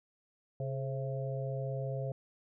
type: harmonic tone with a mistuned harmonic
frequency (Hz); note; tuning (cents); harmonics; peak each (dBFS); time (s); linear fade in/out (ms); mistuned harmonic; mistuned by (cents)
133.5; C3; +35; 1 / 3 / 4 / 5; -35 / -44 / -40 / -44; 0.6-2.12; 2; 3; +78
effects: none